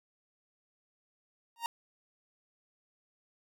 45% pulse tone with exponential growth, 930 Hz, A#5, 4 cents flat, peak -28 dBFS, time 1.56-1.66 s, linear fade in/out 1 ms, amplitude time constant 21 ms, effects none

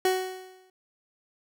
30% pulse tone with exponential decay, 372.9 Hz, F#4, 14 cents sharp, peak -17 dBFS, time 0.05-0.7 s, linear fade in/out 2 ms, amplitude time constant 140 ms, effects none

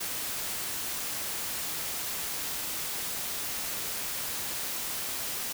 white noise, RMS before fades -34 dBFS, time 0-5.53 s, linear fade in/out 10 ms, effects none

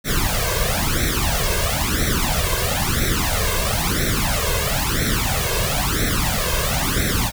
pink noise with flanger, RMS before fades -20 dBFS, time 0.04-7.32 s, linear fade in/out 50 ms, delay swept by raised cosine 0.51 to 1.91 ms, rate 1 Hz, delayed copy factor +0.95, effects none

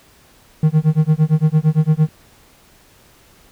triangle tone with tremolo, 155.56 Hz, D#3, in tune, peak -6 dBFS, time 0.63-2.09 s, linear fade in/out 2 ms, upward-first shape sine, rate 8.8 Hz, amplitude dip 100%, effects pink hiss -50 dBFS RMS until 3.51 s

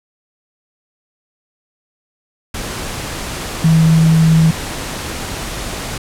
sine tone in noise, 161.4 Hz, E3, 36 cents flat, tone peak -7 dBFS, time 3.64-4.51 s, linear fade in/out 5 ms, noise pink, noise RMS -24 dBFS, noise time 2.54-5.98 s, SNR +14 dB, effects low-pass 11000 Hz 12 dB/octave

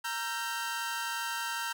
sawtooth chord, E diminished, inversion second, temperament equal with one note detuned, 932.3 / 1352.5 / 1568 Hz, Bb5 / E6 / G6, 0 / +44 / 0 cents, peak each -33 / -35 / -33 dBFS, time 0.04-1.73 s, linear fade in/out 10 ms, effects none

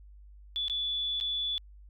sine tone with dropouts, 3450 Hz, A7, 35 cents flat, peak -29 dBFS, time 0.56-1.58 s, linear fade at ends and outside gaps 0 ms, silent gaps 0.682-0.698 / 1.201-1.21 s, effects added 50 Hz sine -49 dBFS peak until 1.89 s

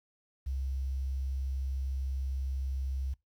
sine tone with quantisation, 66.5 Hz, C2, 29 cents sharp, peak -31 dBFS, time 0.46-3.14 s, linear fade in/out 10 ms, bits 10, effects noise-tail reverb RT60 0.2 s tail -24 dB re dry

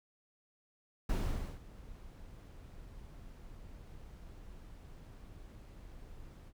brown noise with ADSR envelope, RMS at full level -31 dBFS, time 1.09-6.53 s, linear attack 6 ms, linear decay 490 ms, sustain -20 dB, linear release 55 ms, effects none

